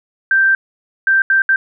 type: tone bursts at uneven times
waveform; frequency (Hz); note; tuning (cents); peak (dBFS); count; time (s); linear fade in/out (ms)
sine; 1568; G6; 0; -9; 4; 0.31-0.55 / 1.07-1.22 / 1.3-1.42 / 1.49-1.56; 2
effects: none